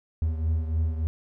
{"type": "beating tone pair", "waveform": "triangle", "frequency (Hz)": [79.2, 82.6], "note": ["D#2", "E2"], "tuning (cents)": [31, 4], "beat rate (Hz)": 3.4, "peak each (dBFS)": [-22, -29], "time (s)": [0.22, 1.07], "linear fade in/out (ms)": 0, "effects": []}